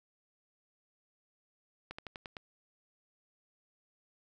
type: slowing click train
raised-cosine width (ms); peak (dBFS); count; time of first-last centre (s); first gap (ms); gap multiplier
0.3; -26; 6; 1.91-2.368; 75; 1.1
effects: none